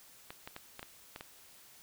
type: clicks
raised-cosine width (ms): 0.3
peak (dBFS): -27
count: 7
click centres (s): 0.305 / 0.475 / 0.564 / 0.794 / 0.829 / 1.161 / 1.209
effects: white hiss -58 dBFS RMS until 1.82 s